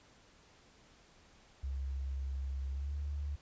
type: tone with pitch glide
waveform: sine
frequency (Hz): 67.4 to 72.24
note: C#2 to D2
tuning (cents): -48 to -28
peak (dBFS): -35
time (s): 1.63-3.36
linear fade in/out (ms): 10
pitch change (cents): +120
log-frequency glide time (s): 2.71-2.95
effects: pink hiss -63 dBFS RMS until 3.41 s + resampled to 16000 Hz